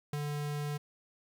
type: tone with ADSR envelope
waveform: square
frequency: 146.83 Hz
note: D3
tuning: in tune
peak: -32 dBFS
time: 0.13-0.78 s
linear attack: 3 ms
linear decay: 27 ms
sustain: -2 dB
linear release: 15 ms
effects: 11-bit